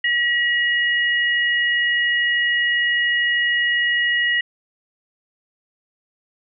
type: tone pair together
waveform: sine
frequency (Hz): 1919 / 2892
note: A#6 / F#7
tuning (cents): +50 / -40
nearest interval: perfect fifth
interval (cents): 710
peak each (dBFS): -17 / -23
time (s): 0.04-4.41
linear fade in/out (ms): 5
effects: none